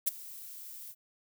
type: noise with ADSR envelope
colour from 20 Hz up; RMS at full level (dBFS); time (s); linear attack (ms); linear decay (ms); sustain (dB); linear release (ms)
violet; -25; 0.06-0.95; 17; 17; -21; 48
effects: none